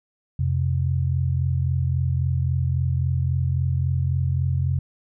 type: tone pair together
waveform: sine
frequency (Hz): 87.5 / 131.19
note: F2 / C3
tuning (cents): +4 / +5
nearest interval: perfect fifth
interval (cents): 701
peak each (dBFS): -22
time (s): 0.39-4.79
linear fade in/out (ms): 5
effects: none